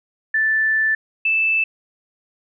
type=tone pair in turn; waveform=sine; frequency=1760 / 2637 Hz; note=A6 / E7; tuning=0 / 0 cents; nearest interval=perfect fifth; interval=700 cents; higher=second; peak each=-15 dBFS; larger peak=neither; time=0.34-0.95 / 1.25-1.64 s; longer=first; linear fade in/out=5 ms; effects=none